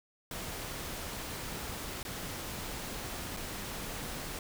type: noise with dropouts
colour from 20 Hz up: pink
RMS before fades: -40 dBFS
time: 0.31-4.39 s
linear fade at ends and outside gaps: 2 ms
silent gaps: 2.03-2.05 / 3.366-3.37 s
effects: none